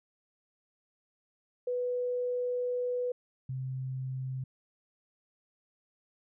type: tone pair in turn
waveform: sine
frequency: 493.9 / 130.59 Hz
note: B4 / C3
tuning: 0 / -3 cents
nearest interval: octave + major seventh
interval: 2303 cents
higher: first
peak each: -29 / -33 dBFS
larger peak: first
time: 1.67-3.12 / 3.49-4.44 s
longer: first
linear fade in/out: 5 ms
effects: none